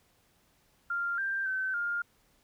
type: tone with pitch steps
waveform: sine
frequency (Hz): 1394 / 1581 / 1533 / 1409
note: F6 / G6 / G6 / F6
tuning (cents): -4 / +14 / -39 / +15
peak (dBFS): -29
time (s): 0.9-2.02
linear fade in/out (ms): 5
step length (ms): 280
effects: pink hiss -68 dBFS RMS until 2.43 s